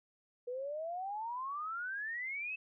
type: exponential sweep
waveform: sine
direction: up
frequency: 480.6 to 2637 Hz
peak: -37 dBFS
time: 0.47-2.56 s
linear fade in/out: 10 ms
effects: none